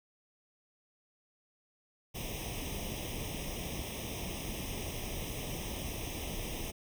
pink noise with comb filter, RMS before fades -39 dBFS, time 2.14-6.72 s, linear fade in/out 20 ms, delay 0.34 ms, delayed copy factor +0.9, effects none

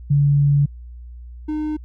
sine / triangle tone pair in turn, 143 / 305.5 Hz, D3 / D#4, -46 / -32 cents, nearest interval octave + minor second, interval 1314 cents, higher second, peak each -12 / -19 dBFS, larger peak first, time 0.1-0.66 / 1.48-1.77 s, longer first, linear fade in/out 10 ms, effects added 60 Hz sine -34 dBFS peak until 1.84 s

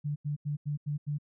sine tone bursts, 146.83 Hz, D3, in tune, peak -29 dBFS, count 6, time 0.04-1.185 s, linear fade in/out 20 ms, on 120 ms, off 85 ms, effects none

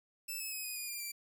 5% pulse tone with pitch steps, 2637 / 2587 / 2538 / 2490 / 2443 / 2397 / 2352 Hz, E7 / E7 / D#7 / D#7 / D#7 / D7 / D7, 0 / -33 / +34 / +1 / -32 / +35 / +2 cents, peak -30 dBFS, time 0.28-1.12 s, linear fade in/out 10 ms, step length 120 ms, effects 11-bit

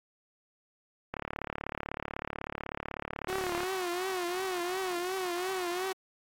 click train, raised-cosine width 0.5 ms, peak -19 dBFS, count 91, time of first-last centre 1.14-3.633 s, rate 36.1 Hz
sawtooth tone with vibrato, 364.4 Hz, F#4, 26 cents flat, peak -28 dBFS, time 3.28-5.93 s, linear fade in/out 10 ms, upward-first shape triangle, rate 2.8 Hz, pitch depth 100 cents each way
effects AAC 48 kbps

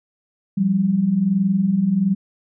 sine tone pair together, 173.99 / 195.3 Hz, F3 / G3, -6 / -6 cents, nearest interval major second, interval 200 cents, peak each -22 / -16 dBFS, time 0.57-2.15 s, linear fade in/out 10 ms, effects none

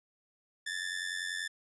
sawtooth ring-modulated tone, 1760 Hz, A6, in tune, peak -28 dBFS, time 0.66-1.48 s, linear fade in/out 10 ms, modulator 45.2 Hz, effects resampled to 24000 Hz

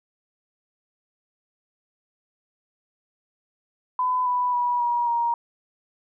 sine tone with pitch steps, 1006 / 989.3 / 972.9 / 956.7 / 940.8 Hz, B5 / B5 / B5 / A#5 / A#5, +32 / +3 / -26 / +45 / +16 cents, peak -20 dBFS, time 3.99-5.34 s, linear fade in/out 2 ms, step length 270 ms, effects none

